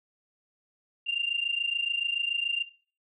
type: tone pair together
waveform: sine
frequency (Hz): 2776 / 2803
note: F7 / F7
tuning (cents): -11 / +6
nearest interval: unison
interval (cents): 17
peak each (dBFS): -28 / -29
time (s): 1.06-2.64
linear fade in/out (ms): 20
effects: noise-tail reverb RT60 0.4 s tail -17 dB re dry + tanh soft clip ceiling -18 dBFS